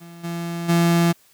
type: tone with level steps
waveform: 35% pulse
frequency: 169.8 Hz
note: F3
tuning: 48 cents flat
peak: -37 / -24 / -13 dBFS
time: 0-1.13 s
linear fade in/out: 20 ms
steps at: 0.23 / 0.68 s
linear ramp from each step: 20 ms
effects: white hiss -56 dBFS RMS until 1.33 s